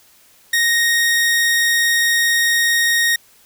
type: tone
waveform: sawtooth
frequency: 1864.7 Hz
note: A#6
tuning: in tune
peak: -10 dBFS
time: 0.53-3.16 s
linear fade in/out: 5 ms
effects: white hiss -51 dBFS RMS until 3.45 s